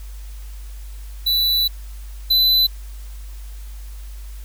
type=tone pair in turn; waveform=square; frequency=3965 / 4009 Hz; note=B7 / B7; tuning=+6 / +25 cents; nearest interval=unison; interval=19 cents; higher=second; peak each=-16 / -13 dBFS; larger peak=second; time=1.26-1.68 / 2.3-2.67 s; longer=first; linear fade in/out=10 ms; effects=added 50 Hz sine -31 dBFS peak until 4.44 s + white hiss -48 dBFS RMS until 4.44 s